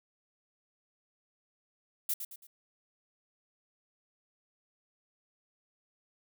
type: noise with echo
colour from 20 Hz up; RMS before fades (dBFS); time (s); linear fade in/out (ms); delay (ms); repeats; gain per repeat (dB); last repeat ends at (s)
violet; -31; 2.09-2.14; 5; 110; 3; -8; 2.47
effects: none